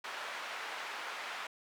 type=band-pass noise; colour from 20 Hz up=white; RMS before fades=-42 dBFS; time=0.04-1.47 s; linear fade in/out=5 ms; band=710 to 2000 Hz; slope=12 dB/octave; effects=none